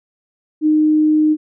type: tone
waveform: sine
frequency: 307.3 Hz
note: D#4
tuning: 21 cents flat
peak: -10 dBFS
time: 0.61-1.37 s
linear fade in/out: 50 ms
effects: none